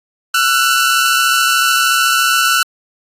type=tone pair together; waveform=sawtooth; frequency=1346.5 / 1480 Hz; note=E6 / F#6; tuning=+36 / 0 cents; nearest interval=major second; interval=164 cents; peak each=-10 dBFS; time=0.34-2.63 s; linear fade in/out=5 ms; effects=AAC 48 kbps